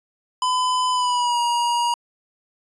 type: tone with pitch glide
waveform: square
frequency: 1008 to 952 Hz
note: B5 to A#5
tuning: +35 to +36 cents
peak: -19 dBFS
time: 0.42-1.94 s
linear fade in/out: 2 ms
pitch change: -99 cents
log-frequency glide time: 0.91-1.4 s
effects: resampled to 22050 Hz